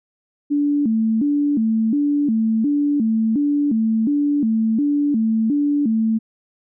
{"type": "tone with vibrato", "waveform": "sine", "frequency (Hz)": 253.8, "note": "B3", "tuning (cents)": 47, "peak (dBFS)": -15, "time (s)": [0.5, 6.19], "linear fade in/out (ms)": 20, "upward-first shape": "square", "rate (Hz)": 1.4, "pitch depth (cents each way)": 230, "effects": []}